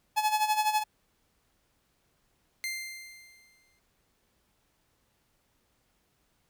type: tone with tremolo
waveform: 45% pulse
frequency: 854 Hz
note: G#5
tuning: 48 cents sharp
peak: -22 dBFS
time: 0.16-0.84 s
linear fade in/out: 20 ms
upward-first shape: sine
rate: 12 Hz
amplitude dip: 70%
type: tone with exponential decay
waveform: sawtooth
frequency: 2093 Hz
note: C7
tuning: in tune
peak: -27 dBFS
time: 2.64-3.79 s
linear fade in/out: 0 ms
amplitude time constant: 250 ms
effects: pink hiss -72 dBFS RMS until 6.49 s